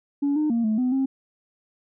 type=tone with pitch steps; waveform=sine; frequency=283.9 / 304.1 / 232.5 / 217 / 252.1 / 267.3 Hz; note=C#4 / D#4 / A#3 / A3 / B3 / C4; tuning=+41 / -40 / -4 / -24 / +36 / +37 cents; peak=-18 dBFS; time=0.22-1.06 s; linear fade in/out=10 ms; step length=140 ms; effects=tanh soft clip ceiling -17 dBFS